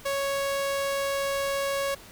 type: tone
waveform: sawtooth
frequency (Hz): 554.4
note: C#5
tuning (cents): 0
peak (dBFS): -22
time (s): 0.05-1.95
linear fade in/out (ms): 10
effects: pink hiss -48 dBFS RMS until 2.11 s

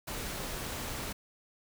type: noise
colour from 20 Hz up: pink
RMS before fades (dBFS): -38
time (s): 0.07-1.13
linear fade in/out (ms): 10
effects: none

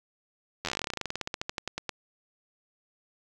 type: slowing click train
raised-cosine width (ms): 0.2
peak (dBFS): -14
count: 29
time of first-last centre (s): 0.65-1.893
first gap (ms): 11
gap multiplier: 1.09
effects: none

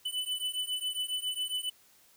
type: beating tone pair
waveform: square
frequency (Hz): 2994 / 3001.3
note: F#7 / F#7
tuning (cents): +20 / +24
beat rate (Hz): 7.3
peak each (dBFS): -35 / -36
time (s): 0.05-1.7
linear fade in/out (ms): 10
effects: white hiss -62 dBFS RMS until 2.16 s

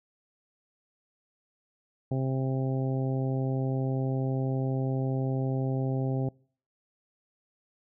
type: harmonic tone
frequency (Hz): 132.2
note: C3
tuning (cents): +18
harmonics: 1 / 2 / 3 / 4 / 5 / 6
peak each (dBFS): -27 / -33 / -37 / -39 / -41 / -43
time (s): 2.11-6.29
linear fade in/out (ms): 5
effects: noise-tail reverb RT60 0.5 s tail -26 dB re dry

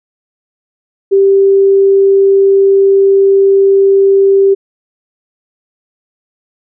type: tone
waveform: sine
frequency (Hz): 392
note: G4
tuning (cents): 0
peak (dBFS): -4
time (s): 1.11-4.55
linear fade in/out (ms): 20
effects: none

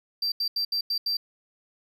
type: tone bursts at uneven times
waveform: triangle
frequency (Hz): 4697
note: D8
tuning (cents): -1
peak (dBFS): -23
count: 6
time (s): 0.22-0.32 / 0.4-0.48 / 0.56-0.65 / 0.72-0.81 / 0.9-0.98 / 1.06-1.17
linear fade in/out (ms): 5
effects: none

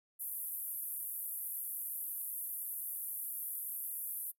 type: band-pass noise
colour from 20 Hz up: pink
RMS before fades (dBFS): -41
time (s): 0.19-4.32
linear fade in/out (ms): 20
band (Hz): 11000 to 14000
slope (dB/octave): 48
effects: noise-tail reverb RT60 0.1 s tail -21 dB re dry

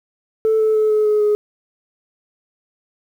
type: tone with pitch steps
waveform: sine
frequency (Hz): 440 / 435.7 / 431.4 / 427.2 / 423.1 / 418.9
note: A4 / A4 / A4 / G#4 / G#4 / G#4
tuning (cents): 0 / -17 / -34 / +49 / +32 / +15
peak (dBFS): -11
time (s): 0.45-1.35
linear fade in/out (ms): 0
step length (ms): 150
effects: tanh soft clip ceiling -10 dBFS + 8-bit

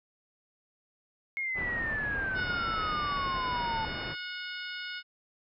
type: exponential sweep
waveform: sine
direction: down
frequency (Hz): 2171 to 880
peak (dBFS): -30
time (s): 1.37-3.85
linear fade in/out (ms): 0
type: low-pass noise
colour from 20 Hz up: pink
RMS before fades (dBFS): -39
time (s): 1.54-4.16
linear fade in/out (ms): 50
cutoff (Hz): 2200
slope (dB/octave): 24
type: harmonic tone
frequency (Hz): 728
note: F#5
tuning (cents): -28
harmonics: 2 / 3 / 4 / 5 / 6 / 7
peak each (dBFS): -39 / -44 / -43 / -46 / -49 / -47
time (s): 2.34-5.03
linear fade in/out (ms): 50
effects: none

